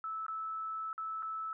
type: tone with dropouts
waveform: sine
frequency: 1309 Hz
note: E6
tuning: 13 cents flat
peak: -36 dBFS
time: 0.04-1.53 s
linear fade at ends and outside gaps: 1 ms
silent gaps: 0.265-0.282 / 0.93-0.979 / 1.224-1.229 s
effects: none